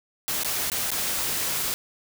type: noise with dropouts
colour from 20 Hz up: white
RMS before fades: -27 dBFS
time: 0.28-1.74 s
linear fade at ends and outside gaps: 0 ms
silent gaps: 0.434-0.447 / 0.7-0.718 / 0.905-0.916 s
effects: none